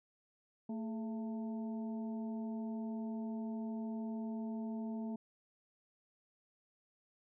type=harmonic tone with a mistuned harmonic; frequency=223.4 Hz; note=A3; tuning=27 cents sharp; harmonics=1 / 2 / 3 / 4; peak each=-38 / -51 / -52 / -55 dBFS; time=0.69-5.16 s; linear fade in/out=5 ms; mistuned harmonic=2; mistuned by=-89 cents; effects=none